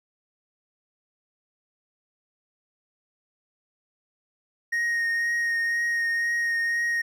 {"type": "tone with vibrato", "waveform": "triangle", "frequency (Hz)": 1864.7, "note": "A#6", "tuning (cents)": 0, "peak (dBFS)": -21, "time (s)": [4.72, 7.02], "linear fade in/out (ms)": 10, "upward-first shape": "triangle", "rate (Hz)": 2, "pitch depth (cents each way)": 16, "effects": []}